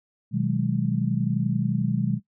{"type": "chord", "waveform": "sine", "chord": "G# minor seventh", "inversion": "first", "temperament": "just", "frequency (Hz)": [124.59, 155.74, 186.89, 207.7], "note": ["B2", "D#3", "F#3", "G#3"], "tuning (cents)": [16, 2, 18, 0], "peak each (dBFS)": -27, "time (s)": [0.31, 2.2], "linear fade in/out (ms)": 50, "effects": ["noise-tail reverb RT60 0.1 s tail -17 dB re dry"]}